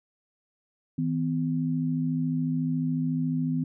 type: tone pair together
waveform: sine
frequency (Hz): 160 / 254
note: D#3 / B3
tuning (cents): +49 / +49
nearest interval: minor sixth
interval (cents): 800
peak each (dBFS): -27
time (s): 0.98-3.64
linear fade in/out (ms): 5
effects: none